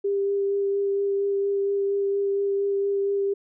sine tone with vibrato, 398.2 Hz, G4, 27 cents sharp, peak -21 dBFS, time 0.04-3.34 s, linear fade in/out 10 ms, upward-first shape sine, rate 4.3 Hz, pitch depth 11 cents each way, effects none

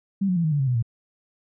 sine tone with pitch steps, 196 / 181.82 / 168.67 / 156.47 / 145.15 / 134.65 / 124.91 / 115.87 Hz, G3 / F#3 / E3 / D#3 / D3 / C#3 / B2 / A#2, 0 / -30 / +40 / +10 / -20 / -50 / +20 / -10 cents, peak -19 dBFS, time 0.21-0.826 s, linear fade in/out 10 ms, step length 77 ms, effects none

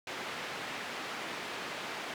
white band-pass noise, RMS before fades -40 dBFS, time 0.07-2.14 s, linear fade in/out 2 ms, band 180 to 2500 Hz, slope 12 dB/octave, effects none

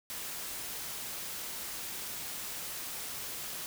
white noise, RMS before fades -40 dBFS, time 0.1-3.66 s, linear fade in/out 0 ms, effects none

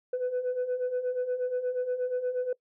sine beating tone pair, 493.9 / 502.3 Hz, B4 / B4, 0 / +29 cents, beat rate 8.4 Hz, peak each -32 / -27 dBFS, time 0.13-2.53 s, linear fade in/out 5 ms, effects noise-tail reverb RT60 0.1 s tail -23 dB re dry + tanh soft clip ceiling -24 dBFS

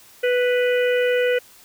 harmonic tone, 493.9 Hz, B4, in tune, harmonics 1 / 3 / 4 / 5 / 6, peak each -17 / -27 / -29 / -31 / -33 dBFS, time 0.23-1.39 s, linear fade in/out 10 ms, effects white hiss -49 dBFS RMS until 1.64 s

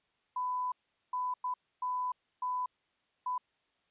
sine tone bursts at uneven times, 1000 Hz, B5, 21 cents sharp, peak -31 dBFS, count 6, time 0.36-0.72 / 1.13-1.34 / 1.44-1.54 / 1.82-2.12 / 2.42-2.66 / 3.26-3.38 s, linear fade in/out 5 ms, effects white hiss -75 dBFS RMS until 3.9 s + resampled to 8000 Hz

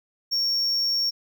triangle tone, 5510 Hz, F8, 24 cents flat, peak -20 dBFS, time 0.31-1.11 s, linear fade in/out 20 ms, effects none

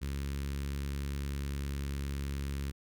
sawtooth tone with notch filter, 69.8 Hz, C#2, 13 cents sharp, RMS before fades -36 dBFS, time 0.01-2.72 s, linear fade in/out 20 ms, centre 710 Hz, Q 0.56, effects none

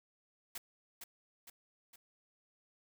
white noise with echo, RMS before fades -43 dBFS, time 0.55-0.58 s, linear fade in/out 5 ms, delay 460 ms, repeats 3, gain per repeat -5 dB, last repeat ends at 1.96 s, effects none

